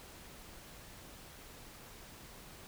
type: silence
effects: pink hiss -53 dBFS RMS until 2.67 s